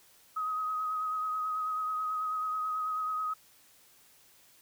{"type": "tone with vibrato", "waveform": "sine", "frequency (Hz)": 1262, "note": "D#6", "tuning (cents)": 24, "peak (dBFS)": -30, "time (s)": [0.36, 3.34], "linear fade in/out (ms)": 10, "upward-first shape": "triangle", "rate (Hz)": 9.2, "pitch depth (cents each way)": 27, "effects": ["white hiss -61 dBFS RMS until 4.61 s"]}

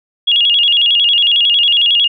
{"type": "tone with vibrato", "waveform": "sine", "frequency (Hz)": 3075, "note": "G7", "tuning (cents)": -34, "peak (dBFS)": -8, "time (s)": [0.27, 2.08], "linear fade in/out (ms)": 10, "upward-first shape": "square", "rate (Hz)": 11, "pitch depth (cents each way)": 140, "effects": []}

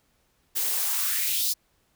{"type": "noise with high-pass filter sweep", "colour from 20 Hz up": "blue", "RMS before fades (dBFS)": -26, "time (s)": [0.55, 1.54], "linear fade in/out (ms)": 20, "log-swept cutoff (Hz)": [300, 5000], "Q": 2.5, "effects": ["pink hiss -68 dBFS RMS until 1.95 s"]}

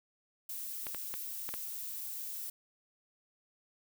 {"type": "noise", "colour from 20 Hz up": "violet", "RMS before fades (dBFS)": -41, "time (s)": [0.49, 2.5], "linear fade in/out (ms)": 5}
{"type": "clicks", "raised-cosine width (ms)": 0.3, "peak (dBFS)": -25, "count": 5, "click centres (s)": [0.868, 0.947, 1.14, 1.49, 1.54]}
{"effects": []}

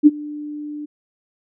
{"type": "tone with ADSR envelope", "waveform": "sine", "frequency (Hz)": 297, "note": "D4", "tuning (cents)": 20, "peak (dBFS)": -3, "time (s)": [0.03, 0.86], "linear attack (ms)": 36, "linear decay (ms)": 32, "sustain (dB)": -24, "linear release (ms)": 14, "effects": []}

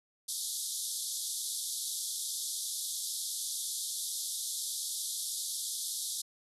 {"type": "band-pass noise", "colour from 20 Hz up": "white", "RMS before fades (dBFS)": -37, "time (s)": [0.28, 6.22], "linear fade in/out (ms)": 10, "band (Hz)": [3400, 12000], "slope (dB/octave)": 96, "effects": []}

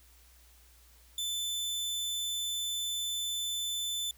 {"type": "tone", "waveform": "sawtooth", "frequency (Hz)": 3520, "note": "A7", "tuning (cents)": 0, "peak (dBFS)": -29, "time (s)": [1.18, 4.11], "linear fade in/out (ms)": 2, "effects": ["added 60 Hz sine -59 dBFS peak until 4.17 s", "white hiss -62 dBFS RMS until 4.17 s"]}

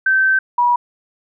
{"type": "tone pair in turn", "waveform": "sine", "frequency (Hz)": [1548, 967.9], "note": ["G6", "B5"], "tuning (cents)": [-22, -35], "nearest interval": "minor sixth", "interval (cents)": 813, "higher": "first", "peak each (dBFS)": -11, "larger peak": "neither", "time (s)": [[0.06, 0.39], [0.58, 0.76]], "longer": "first", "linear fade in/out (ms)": 5, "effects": []}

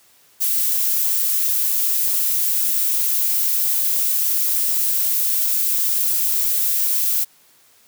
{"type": "noise", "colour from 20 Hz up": "violet", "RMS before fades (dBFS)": -19, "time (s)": [0.4, 7.25], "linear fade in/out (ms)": 20, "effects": ["white hiss -54 dBFS RMS until 7.87 s", "high-pass 80 Hz 12 dB/octave"]}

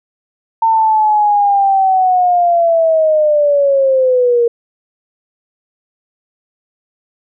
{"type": "linear sweep", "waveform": "sine", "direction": "down", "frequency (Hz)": [906, 466.2], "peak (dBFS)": -8, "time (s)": [0.62, 4.48], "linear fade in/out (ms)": 5, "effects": []}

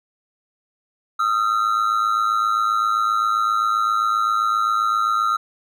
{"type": "ring-modulated tone", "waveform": "triangle", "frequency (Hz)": 1300, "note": "E6", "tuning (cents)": -24, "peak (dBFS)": -12, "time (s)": [1.19, 5.37], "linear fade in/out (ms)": 10, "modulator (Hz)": 53.8, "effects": []}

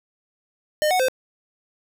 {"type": "tone with pitch steps", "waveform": "square", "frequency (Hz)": [608, 737, 517], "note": ["D#5", "F#5", "C5"], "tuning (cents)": [-40, -7, -21], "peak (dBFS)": -18, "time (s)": [0.82, 1.084], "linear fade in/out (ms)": 0, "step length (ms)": 88, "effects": []}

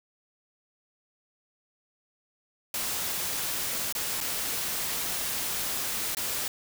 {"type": "noise with dropouts", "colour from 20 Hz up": "white", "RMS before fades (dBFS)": -31, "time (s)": [2.74, 6.48], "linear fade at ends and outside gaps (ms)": 2, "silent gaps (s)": [[3.925, 3.95], [4.205, 4.21], [6.149, 6.169]], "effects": []}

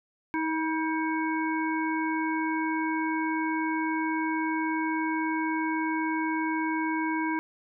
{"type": "harmonic tone with a mistuned harmonic", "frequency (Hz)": 317.4, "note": "D#4", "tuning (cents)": 35, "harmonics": [1, 3, 5, 7], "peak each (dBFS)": [-28, -31, -35, -36], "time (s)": [0.34, 7.39], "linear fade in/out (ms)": 0, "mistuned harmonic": 3, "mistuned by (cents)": 21, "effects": []}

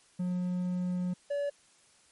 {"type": "tone pair in turn", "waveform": "triangle", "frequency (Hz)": [180.1, 571.8], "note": ["F#3", "D5"], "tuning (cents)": [-46, -46], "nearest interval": "octave + minor sixth", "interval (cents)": 2000, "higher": "second", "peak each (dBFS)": -27, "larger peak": "neither", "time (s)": [[0.19, 1.14], [1.3, 1.5]], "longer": "first", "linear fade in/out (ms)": 10, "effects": ["white hiss -63 dBFS RMS until 2.11 s", "MP3 48 kbps"]}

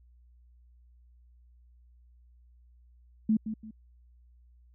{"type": "tone with echo", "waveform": "sine", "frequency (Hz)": 218.2, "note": "A3", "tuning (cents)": -14, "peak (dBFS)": -21, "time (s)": [3.29, 3.37], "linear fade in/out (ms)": 5, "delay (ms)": 170, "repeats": 2, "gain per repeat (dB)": -10, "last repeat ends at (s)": 3.71, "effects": ["added 60 Hz sine -56 dBFS peak until 4.74 s"]}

